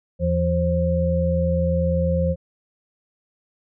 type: tone cluster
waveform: sine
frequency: 81.2 / 169.6 / 530 Hz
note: E2 / E3 / C5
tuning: -26 / +50 / +22 cents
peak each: -22 dBFS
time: 0.19-2.36 s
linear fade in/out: 50 ms
effects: none